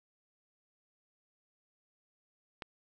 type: click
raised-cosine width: 0.3 ms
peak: -24 dBFS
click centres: 2.622 s
effects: none